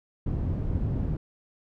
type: low-pass noise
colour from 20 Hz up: white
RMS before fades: -28 dBFS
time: 0.26-1.17 s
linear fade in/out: 5 ms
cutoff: 130 Hz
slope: 12 dB/octave
effects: none